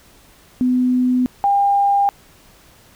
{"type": "tone pair in turn", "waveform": "sine", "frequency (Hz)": [251.4, 801.8], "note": ["B3", "G5"], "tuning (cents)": [31, 39], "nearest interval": "octave + minor sixth", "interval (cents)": 2008, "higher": "second", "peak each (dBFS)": [-13, -12], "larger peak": "second", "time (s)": [[0.61, 1.26], [1.44, 2.09]], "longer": "neither", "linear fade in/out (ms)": 0, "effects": ["pink hiss -49 dBFS RMS until 2.95 s"]}